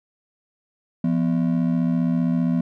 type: ring-modulated tone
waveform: triangle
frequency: 209.6 Hz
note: G#3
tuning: 16 cents sharp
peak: -13 dBFS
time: 1.04-2.61 s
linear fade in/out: 2 ms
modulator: 37.6 Hz
effects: none